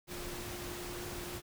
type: tone in noise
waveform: sine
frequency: 353.4 Hz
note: F4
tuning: 21 cents sharp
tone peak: -45 dBFS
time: 0.07-1.42 s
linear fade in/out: 50 ms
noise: pink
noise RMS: -43 dBFS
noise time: 0.07-1.42 s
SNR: -5 dB
effects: none